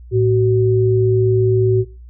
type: tone pair together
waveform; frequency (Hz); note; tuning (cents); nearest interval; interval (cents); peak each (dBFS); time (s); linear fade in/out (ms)
sine; 111.45 / 376.7; A2 / F#4; +23 / +31; octave + major sixth; 2108; -14; 0.11-1.85; 50
effects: noise-tail reverb RT60 0.4 s tail -24 dB re dry + added 60 Hz sine -35 dBFS peak until 2.09 s